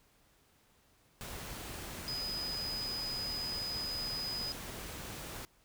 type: tone in noise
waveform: sine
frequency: 4988 Hz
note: D#8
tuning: 3 cents sharp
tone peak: -36 dBFS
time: 2.08-4.52 s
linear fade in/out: 0 ms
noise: pink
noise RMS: -44 dBFS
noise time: 1.21-5.45 s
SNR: +5 dB
effects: pink hiss -68 dBFS RMS until 5.64 s